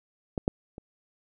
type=clicks; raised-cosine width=2 ms; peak=-16 / -10 / -27 dBFS; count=3; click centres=0.378 / 0.479 / 0.781 s; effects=none